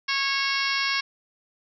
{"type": "harmonic tone", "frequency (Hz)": 549, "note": "C#5", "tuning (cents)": -17, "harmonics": [2, 3, 4, 5, 6, 7, 8, 9, 10], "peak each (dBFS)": [-31, -30, -28, -32, -34, -36, -33, -34, -32], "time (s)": [0.08, 1.01], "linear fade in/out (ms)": 10, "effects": []}